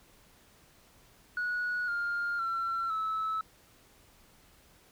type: tone with pitch steps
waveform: sine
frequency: 1461 / 1406.4 / 1353.7 / 1303.1 Hz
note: F#6 / F6 / E6 / E6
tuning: -22 / +12 / +46 / -20 cents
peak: -28 dBFS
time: 1.37-3.41 s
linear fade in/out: 2 ms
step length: 510 ms
effects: tanh soft clip ceiling -27 dBFS + pink hiss -61 dBFS RMS until 4.91 s